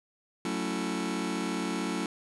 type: chord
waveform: sawtooth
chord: F# minor seventh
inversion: none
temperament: just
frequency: 185 / 222 / 277.5 / 333 Hz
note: F#3 / A3 / C#4 / E4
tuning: 0 / +16 / +2 / +18 cents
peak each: -31 dBFS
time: 0.45-2.06 s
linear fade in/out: 2 ms
effects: resampled to 24000 Hz + 10-bit